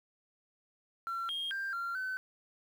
sine tone with pitch steps, 1359 / 3233 / 1585 / 1380 / 1520 Hz, F6 / G#7 / G6 / F6 / F#6, -48 / -47 / +19 / -21 / +46 cents, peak -32 dBFS, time 1.07-2.17 s, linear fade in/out 0 ms, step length 220 ms, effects tanh soft clip ceiling -32 dBFS + 10-bit

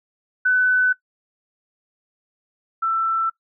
sine tone pair in turn, 1503 / 1333.6 Hz, F#6 / E6, +27 / +20 cents, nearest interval major second, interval 207 cents, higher first, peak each -14 / -18 dBFS, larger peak first, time 0.45-0.93 / 2.82-3.3 s, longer neither, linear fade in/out 10 ms, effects noise-tail reverb RT60 0.1 s tail -19 dB re dry

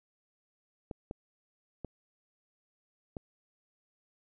clicks, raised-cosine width 2 ms, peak -25 dBFS, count 4, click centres 0.912 / 1.111 / 1.847 / 3.168 s, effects none

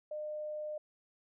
sine tone, 606 Hz, D#5, 46 cents flat, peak -37 dBFS, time 0.11-0.78 s, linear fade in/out 5 ms, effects none

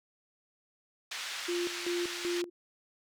pink band-pass noise, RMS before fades -39 dBFS, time 1.11-2.42 s, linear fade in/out 5 ms, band 1800 to 5500 Hz, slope 12 dB/octave
sine tone with tremolo, 349.2 Hz, F4, in tune, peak -30 dBFS, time 1.48-2.5 s, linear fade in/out 10 ms, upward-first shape square, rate 2.6 Hz, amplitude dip 80%
effects none

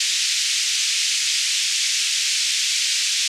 white band-pass noise, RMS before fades -21 dBFS, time 0-3.28 s, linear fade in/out 5 ms, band 2300 to 7000 Hz, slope 24 dB/octave, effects low-pass 11000 Hz 12 dB/octave

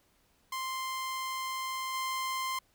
sawtooth tone with level steps, 1046.5 Hz, C6, in tune, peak -30 / -28 dBFS, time 0.52-2.59 s, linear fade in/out 5 ms, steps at 1.93 s, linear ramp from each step 20 ms, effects pink hiss -69 dBFS RMS until 2.74 s

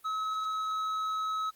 triangle tone with tanh clipping, 1285 Hz, E6, 45 cents flat, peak -31 dBFS, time 0.04-1.51 s, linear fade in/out 20 ms, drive 11 dB, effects white hiss -63 dBFS RMS until 1.55 s + Opus 32 kbps

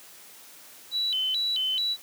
sine tone with vibrato, 3461 Hz, A7, 29 cents flat, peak -24 dBFS, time 0.91-1.97 s, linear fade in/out 50 ms, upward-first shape square, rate 2.3 Hz, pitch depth 220 cents each way, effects white hiss -49 dBFS RMS until 2.02 s + high-pass 150 Hz 12 dB/octave

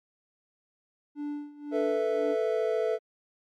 triangle tone with tremolo, 292.8 Hz, D4, 5 cents flat, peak -29 dBFS, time 1.15-2.36 s, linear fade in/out 50 ms, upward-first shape sine, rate 1.9 Hz, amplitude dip 85%
triangle chord, A suspended second, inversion none, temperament equal, 440 / 493.9 / 659.3 Hz, A4 / B4 / E5, 0 / 0 / 0 cents, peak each -26 / -29 / -29 dBFS, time 1.71-2.99 s, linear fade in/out 50 ms
effects Opus 48 kbps

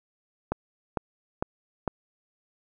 click train, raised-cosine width 1 ms, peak -12 dBFS, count 4, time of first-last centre 0.52-1.877 s, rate 2.21 Hz, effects none

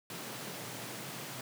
pink high-pass noise, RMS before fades -43 dBFS, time 0.1-1.41 s, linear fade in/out 2 ms, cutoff 110 Hz, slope 96 dB/octave, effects none

